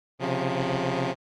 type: tone cluster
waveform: 10% pulse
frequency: 130.6 / 137.8 / 176.6 Hz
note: C3 / C#3 / F3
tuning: -3 / -10 / +20 cents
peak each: -21 dBFS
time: 0.19-1.15 s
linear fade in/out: 50 ms
effects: low-pass 4000 Hz 12 dB/octave + Opus 32 kbps